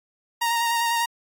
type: tone with vibrato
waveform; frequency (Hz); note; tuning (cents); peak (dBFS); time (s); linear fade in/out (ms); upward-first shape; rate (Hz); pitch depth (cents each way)
sawtooth; 932.3; A#5; 0; -17; 0.41-1.06; 10; square; 10; 16
effects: AAC 64 kbps